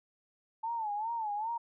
sine tone with vibrato, 876 Hz, A5, 8 cents flat, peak -32 dBFS, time 0.63-1.58 s, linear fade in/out 10 ms, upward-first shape sine, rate 2.5 Hz, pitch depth 120 cents each way, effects none

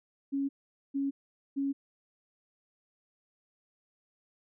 sine tone bursts, 276.6 Hz, C#4, 4 cents flat, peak -28 dBFS, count 3, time 0.32-1.73 s, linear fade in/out 20 ms, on 170 ms, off 450 ms, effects none

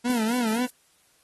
40% pulse tone with vibrato, 233.1 Hz, A#3, in tune, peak -22 dBFS, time 0.04-0.67 s, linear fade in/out 20 ms, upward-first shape sine, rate 3.8 Hz, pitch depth 130 cents each way
violet noise with tremolo, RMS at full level -35 dBFS, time 0.08-0.7 s, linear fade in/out 5 ms, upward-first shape square, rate 4.9 Hz, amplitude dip 45%
effects white hiss -63 dBFS RMS until 1.23 s + AAC 32 kbps

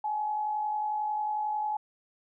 sine tone pair together, 798 / 849.1 Hz, G5 / G#5, +31 / +38 cents, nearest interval minor second, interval 107 cents, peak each -40 / -28 dBFS, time 0.04-1.77 s, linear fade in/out 5 ms, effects none

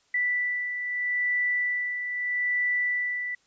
sine beating tone pair, 1972 / 1972.79 Hz, B6 / B6, -3 / -2 cents, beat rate 0.79 Hz, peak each -34 / -25 dBFS, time 0.14-3.35 s, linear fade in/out 5 ms, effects white hiss -66 dBFS RMS until 3.46 s + resampled to 16000 Hz

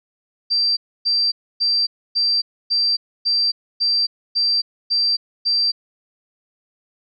sine tone bursts, 4699 Hz, D8, in tune, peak -15 dBFS, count 10, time 0.5-5.72 s, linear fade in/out 20 ms, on 270 ms, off 280 ms, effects none

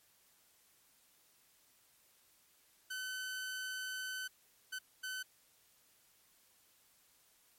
sawtooth tone bursts at uneven times, 1518 Hz, F#6, 44 cents sharp, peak -36 dBFS, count 3, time 2.9-4.28 / 4.72-4.79 / 5.03-5.23 s, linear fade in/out 10 ms, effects white hiss -69 dBFS RMS until 7.58 s + MP3 64 kbps

